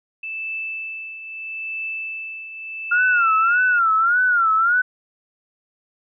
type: tone with tremolo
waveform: sine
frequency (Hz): 2637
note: E7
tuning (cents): 0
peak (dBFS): -24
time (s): 0.23-3.79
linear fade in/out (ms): 5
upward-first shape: triangle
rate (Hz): 0.77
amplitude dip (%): 65
type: tone with vibrato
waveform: sine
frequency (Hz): 1396.9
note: F6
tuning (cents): 0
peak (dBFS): -14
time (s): 2.91-4.82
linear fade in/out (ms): 10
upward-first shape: sine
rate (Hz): 1.7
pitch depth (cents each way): 130
effects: none